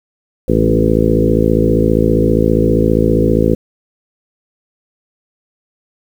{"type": "harmonic tone with a mistuned harmonic", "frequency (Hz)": 55, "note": "A1", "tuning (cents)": 0, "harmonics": [1, 2, 3, 4, 5, 6, 7, 8, 9], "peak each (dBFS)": [-18, -18, -18, -18, -18, -18, -18, -18, -18], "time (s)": [0.48, 3.55], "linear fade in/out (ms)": 5, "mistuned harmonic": 4, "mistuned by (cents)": -16, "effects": ["7-bit"]}